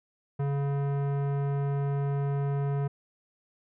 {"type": "tone with tanh clipping", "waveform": "sine", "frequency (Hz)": 140.6, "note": "C#3", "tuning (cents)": 25, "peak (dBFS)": -28, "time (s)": [0.39, 2.88], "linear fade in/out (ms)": 10, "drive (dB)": 17, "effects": []}